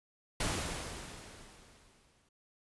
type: noise with exponential decay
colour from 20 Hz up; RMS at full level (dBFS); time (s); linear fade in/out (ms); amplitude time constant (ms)
pink; -32; 0.4-2.29; 5; 410
effects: resampled to 24000 Hz